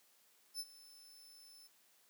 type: tone with ADSR envelope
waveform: sawtooth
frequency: 5274 Hz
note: E8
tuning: in tune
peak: -36 dBFS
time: 0.54-1.68 s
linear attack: 56 ms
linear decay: 46 ms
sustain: -19 dB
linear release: 18 ms
effects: white hiss -70 dBFS RMS until 2.09 s + high-pass 200 Hz 12 dB/octave